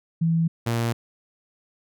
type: tone pair in turn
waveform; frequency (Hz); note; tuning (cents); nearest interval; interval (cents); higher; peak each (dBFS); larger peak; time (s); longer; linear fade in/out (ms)
sine / sawtooth; 164.81 / 116.62; E3 / A#2; 0 / +1; tritone; 599; first; -18; neither; 0.21-0.48 / 0.66-0.93; neither; 10
effects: none